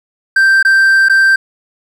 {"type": "tone with dropouts", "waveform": "triangle", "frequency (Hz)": 1568, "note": "G6", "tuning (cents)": 0, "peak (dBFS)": -4, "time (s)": [0.36, 1.36], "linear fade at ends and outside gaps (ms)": 5, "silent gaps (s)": [[0.628, 0.649], [1.086, 1.096]], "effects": []}